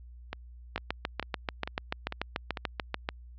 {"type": "two click trains", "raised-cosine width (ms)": 0.3, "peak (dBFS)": [-13, -18], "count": [17, 6], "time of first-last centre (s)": [[0.76, 3.089], [0.33, 2.572]], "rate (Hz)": [6.87, 2.23], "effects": ["added 60 Hz sine -46 dBFS peak until 3.38 s", "low-pass 4000 Hz 12 dB/octave"]}